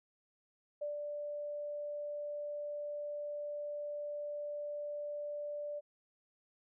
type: tone with ADSR envelope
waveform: sine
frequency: 587.3 Hz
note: D5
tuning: in tune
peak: -35 dBFS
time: 0.81-5.81 s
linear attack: 12 ms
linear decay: 140 ms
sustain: -3 dB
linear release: 30 ms
effects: none